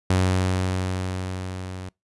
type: tone with level ramp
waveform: sawtooth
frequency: 92.7 Hz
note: F#2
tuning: 4 cents sharp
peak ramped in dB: -13 to -29 dBFS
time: 0.1-1.89 s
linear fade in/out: 5 ms
effects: noise-tail reverb RT60 0.2 s tail -26 dB re dry + resampled to 24000 Hz